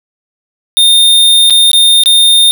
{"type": "tone with dropouts", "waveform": "square", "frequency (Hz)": 3640, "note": "A#7", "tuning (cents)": -42, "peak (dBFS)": -4, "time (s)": [0.77, 2.51], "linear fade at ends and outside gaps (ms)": 0, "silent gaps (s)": [[1.499, 1.506], [1.715, 1.732], [2.036, 2.059]], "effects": []}